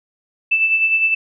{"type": "tone with tremolo", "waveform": "sine", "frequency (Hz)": 2643, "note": "E7", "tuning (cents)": 4, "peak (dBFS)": -11, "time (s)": [0.51, 1.15], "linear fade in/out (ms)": 10, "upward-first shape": "sine", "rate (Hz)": 9.8, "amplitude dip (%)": 50, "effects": []}